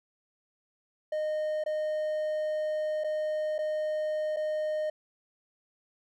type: tone with dropouts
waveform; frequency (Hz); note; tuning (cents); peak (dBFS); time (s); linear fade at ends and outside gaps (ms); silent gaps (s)
triangle; 615; D#5; -20; -26; 1.12-4.9; 5; 1.639-1.661 / 3.038-3.043 / 3.582-3.588 / 4.363-4.368
effects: none